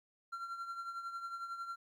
triangle tone with tremolo, 1370 Hz, F6, 34 cents flat, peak -36 dBFS, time 0.32-1.76 s, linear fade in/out 10 ms, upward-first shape triangle, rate 11 Hz, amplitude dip 65%, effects 13-bit

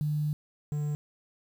sine / triangle tone pair in turn, 150 / 148.28 Hz, D3 / D3, +37 / +17 cents, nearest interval unison, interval 20 cents, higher first, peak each -26 dBFS, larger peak neither, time 0.01-0.33 / 0.72-0.95 s, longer first, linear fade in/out 0 ms, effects 9-bit

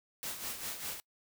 white noise with tremolo, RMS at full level -38 dBFS, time 0.23-1 s, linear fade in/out 0 ms, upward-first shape sine, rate 5 Hz, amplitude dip 60%, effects noise-tail reverb RT60 0.1 s tail -24 dB re dry

